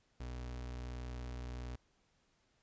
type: tone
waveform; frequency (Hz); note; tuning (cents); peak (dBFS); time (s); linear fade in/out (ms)
35% pulse; 61.4; B1; -9; -40; 0.2-1.76; 5
effects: pink hiss -75 dBFS RMS until 2.62 s + resampled to 16000 Hz